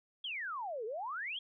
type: exponential two-way sweep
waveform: sine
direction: down then up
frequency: 3378 to 416.3 to 3378 Hz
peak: -37 dBFS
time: 0.24-1.39 s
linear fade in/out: 5 ms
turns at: 0.85 s
effects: none